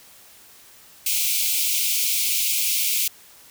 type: high-pass noise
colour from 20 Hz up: white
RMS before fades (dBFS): -22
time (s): 1.06-3.08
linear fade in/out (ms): 5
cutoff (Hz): 2200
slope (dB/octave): 96
effects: white hiss -49 dBFS RMS until 3.5 s